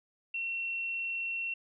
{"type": "tone", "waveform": "sine", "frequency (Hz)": 2719, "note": "F7", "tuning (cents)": -47, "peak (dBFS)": -32, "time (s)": [0.34, 1.54], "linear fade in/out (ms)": 5, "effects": []}